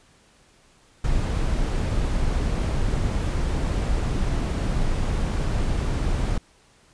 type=noise; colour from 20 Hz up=brown; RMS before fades=-23 dBFS; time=1.04-6.38 s; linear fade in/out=5 ms; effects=pink hiss -57 dBFS RMS until 6.93 s + resampled to 22050 Hz